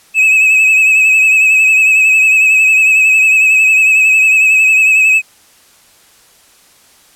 triangle tone with vibrato, 2573 Hz, E7, 43 cents flat, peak -4 dBFS, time 0.14-5.22 s, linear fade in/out 50 ms, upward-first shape triangle, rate 11 Hz, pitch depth 48 cents each way, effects white hiss -46 dBFS RMS until 7.15 s + low-pass 12000 Hz 12 dB/octave

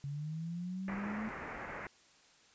sine linear sweep, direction up, 138.59 to 220 Hz, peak -37 dBFS, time 0.04-1.29 s, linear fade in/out 0 ms
white low-pass noise, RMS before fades -44 dBFS, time 0.88-1.87 s, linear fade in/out 2 ms, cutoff 2200 Hz, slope 48 dB/octave
effects white hiss -64 dBFS RMS until 2.54 s + resampled to 16000 Hz

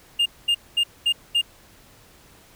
triangle tone bursts, 2819 Hz, F7, 16 cents sharp, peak -15 dBFS, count 5, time 0.19-1.415 s, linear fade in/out 10 ms, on 69 ms, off 220 ms, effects pink hiss -52 dBFS RMS until 2.55 s

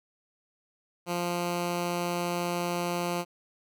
10% pulse tone, 174.61 Hz, F3, in tune, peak -20 dBFS, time 1.06-3.25 s, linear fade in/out 50 ms, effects none

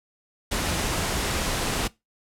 pink noise, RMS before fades -26 dBFS, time 0.51-1.88 s, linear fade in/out 10 ms, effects noise-tail reverb RT60 0.2 s tail -21 dB re dry + low-pass 11000 Hz 12 dB/octave

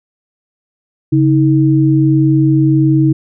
sine tone pair together, 138.59 / 317.1 Hz, C#3 / D#4, 0 / +33 cents, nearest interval octave + major second, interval 1433 cents, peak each -10 dBFS, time 1.12-3.13 s, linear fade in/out 10 ms, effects none

